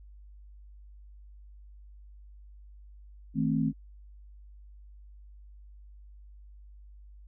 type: chord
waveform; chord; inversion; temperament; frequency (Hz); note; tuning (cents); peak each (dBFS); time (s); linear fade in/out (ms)
sine; A diminished; second; just; 158.4 / 220 / 264; Eb3 / A3 / C4; +31 / 0 / +16; -29; 3.34-3.73; 50
effects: added 50 Hz sine -48 dBFS peak until 7.27 s